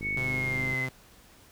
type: click train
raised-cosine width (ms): 3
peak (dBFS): -27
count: 38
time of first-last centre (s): 0.01-0.734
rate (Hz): 51.1
type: tone with pitch glide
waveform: sine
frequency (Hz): 2217 to 2045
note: C#7 to C7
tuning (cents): 0 to -40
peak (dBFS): -28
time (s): 0.01-0.89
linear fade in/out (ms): 50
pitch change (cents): -140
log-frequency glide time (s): 0.19-0.77
type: tone with vibrato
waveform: sawtooth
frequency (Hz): 129.5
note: C3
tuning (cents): -17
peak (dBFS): -29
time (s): 0.17-0.89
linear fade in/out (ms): 0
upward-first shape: triangle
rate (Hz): 15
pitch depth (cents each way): 18
effects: pink hiss -56 dBFS RMS until 1.51 s